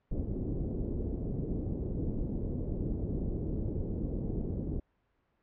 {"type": "low-pass noise", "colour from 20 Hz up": "pink", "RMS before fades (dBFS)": -34, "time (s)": [0.11, 4.8], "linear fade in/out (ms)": 5, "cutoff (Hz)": 420, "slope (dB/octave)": 24, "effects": ["pink hiss -75 dBFS RMS until 5.42 s", "low-pass 2000 Hz 12 dB/octave"]}